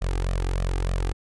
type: tone with flanger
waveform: sawtooth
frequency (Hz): 44.78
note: F1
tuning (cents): +44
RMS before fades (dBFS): -25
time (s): 0.01-1.13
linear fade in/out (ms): 20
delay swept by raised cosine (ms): 1.6 to 2.52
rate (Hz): 3.3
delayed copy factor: +0.75
effects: resampled to 24000 Hz